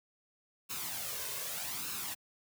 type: noise with flanger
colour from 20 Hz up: white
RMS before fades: -39 dBFS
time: 0.69-2.15 s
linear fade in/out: 20 ms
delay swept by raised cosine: 0.75 to 1.95 ms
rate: 0.83 Hz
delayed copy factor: +0.6
effects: high-pass 80 Hz 12 dB/octave